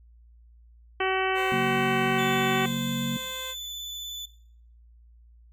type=harmonic tone; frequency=379.1 Hz; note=F#4; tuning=42 cents sharp; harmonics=1 / 2 / 3 / 4 / 5 / 6 / 7 / 8; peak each=-27 / -30 / -32 / -33 / -34 / -35 / -35 / -36 dBFS; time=1-2.66 s; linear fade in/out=5 ms
type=tone; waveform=10% pulse; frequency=518 Hz; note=C5; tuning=17 cents flat; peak=-28 dBFS; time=1.34-3.55 s; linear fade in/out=50 ms
type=chord; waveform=sine; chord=F# major; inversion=second; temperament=equal; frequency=138.59 / 185 / 233.1 Hz; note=C#3 / F#3 / A#3; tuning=0 / 0 / 0 cents; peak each=-32 / -33 / -29 dBFS; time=1.52-3.17 s; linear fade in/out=2 ms
type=tone with vibrato; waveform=35% pulse; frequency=3497 Hz; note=A7; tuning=11 cents flat; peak=-33 dBFS; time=2.18-4.26 s; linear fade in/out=10 ms; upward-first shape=triangle; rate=16 Hz; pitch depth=16 cents each way
effects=noise-tail reverb RT60 0.6 s tail -18 dB re dry + added 58 Hz sine -51 dBFS peak until 5.52 s

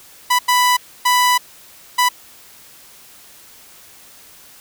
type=tone bursts at uneven times; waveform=sawtooth; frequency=991 Hz; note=B5; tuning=6 cents sharp; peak=-8 dBFS; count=4; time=0.3-0.39 / 0.48-0.77 / 1.05-1.38 / 1.98-2.09 s; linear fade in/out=10 ms; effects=white hiss -44 dBFS RMS until 4.6 s

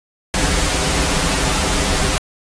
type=noise with comb filter; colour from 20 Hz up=pink; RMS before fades=-17 dBFS; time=0.34-2.18 s; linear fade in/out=0 ms; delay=8.7 ms; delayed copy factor=-1; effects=resampled to 22050 Hz

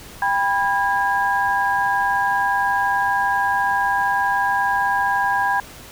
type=tone cluster; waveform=sine; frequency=796 / 984 / 1631 Hz; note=G5 / B5 / G#6; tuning=+26 / -7 / -32 cents; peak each=-21 dBFS; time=0.22-5.6 s; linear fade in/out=2 ms; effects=pink hiss -40 dBFS RMS until 5.91 s

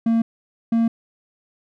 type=tone pair in turn; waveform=triangle; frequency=228.2 / 229.2 Hz; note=A#3 / A#3; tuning=-37 / -29 cents; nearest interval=unison; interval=8 cents; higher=second; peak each=-13 / -13 dBFS; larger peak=neither; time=0.06-0.22 / 0.72-0.88 s; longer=neither; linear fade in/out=5 ms; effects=none

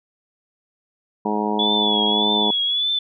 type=harmonic tone; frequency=105.4 Hz; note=G#2; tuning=26 cents sharp; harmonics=2 / 3 / 4 / 5 / 6 / 7 / 8 / 9; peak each=-24 / -28 / -26 / -34 / -33 / -29 / -29 / -26 dBFS; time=1.25-2.51 s; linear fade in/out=5 ms
type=tone with vibrato; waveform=sine; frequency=3420 Hz; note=A7; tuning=50 cents flat; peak=-18 dBFS; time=1.59-2.99 s; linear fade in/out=5 ms; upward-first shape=triangle; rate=1.7 Hz; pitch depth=69 cents each way
effects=none

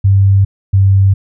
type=tone pair in turn; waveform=sine; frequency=98 / 97.32 Hz; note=G2 / G2; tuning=0 / -12 cents; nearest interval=unison; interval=12 cents; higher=first; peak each=-5 dBFS; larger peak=neither; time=0.04-0.45 / 0.73-1.14 s; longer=neither; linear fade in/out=10 ms; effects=none

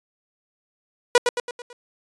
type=tone with echo; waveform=sawtooth; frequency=486 Hz; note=B4; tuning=28 cents flat; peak=-7 dBFS; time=1.15-1.18 s; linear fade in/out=2 ms; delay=110 ms; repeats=5; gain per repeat=-6 dB; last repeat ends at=1.73 s; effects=resampled to 22050 Hz

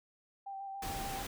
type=tone with vibrato; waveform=sine; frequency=784 Hz; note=G5; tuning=in tune; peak=-40 dBFS; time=0.46-1.23 s; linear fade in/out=10 ms; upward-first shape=square; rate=7 Hz; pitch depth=15 cents each way
type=noise; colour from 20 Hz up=pink; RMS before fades=-41 dBFS; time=0.82-1.27 s; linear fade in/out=5 ms
effects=none

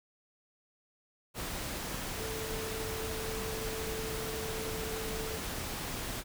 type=tone in noise; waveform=sine; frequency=441.9 Hz; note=A4; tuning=7 cents sharp; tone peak=-39 dBFS; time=2.16-5.4 s; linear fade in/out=50 ms; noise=pink; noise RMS=-38 dBFS; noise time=1.34-6.24 s; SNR=-4 dB; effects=none

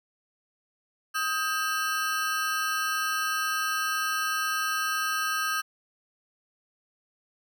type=ring-modulated tone; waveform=40% pulse; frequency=1424 Hz; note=F6; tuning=33 cents sharp; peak=-22 dBFS; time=1.14-5.62 s; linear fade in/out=20 ms; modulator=165 Hz; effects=none

